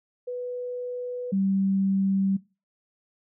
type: tone pair in turn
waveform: sine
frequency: 493.9 / 194.03 Hz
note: B4 / G3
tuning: 0 / -17 cents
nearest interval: octave + major third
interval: 1617 cents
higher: first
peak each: -29 / -21 dBFS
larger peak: second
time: 0.27-1.32 / 1.32-2.37 s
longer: neither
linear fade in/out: 10 ms
effects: noise-tail reverb RT60 0.3 s tail -21 dB re dry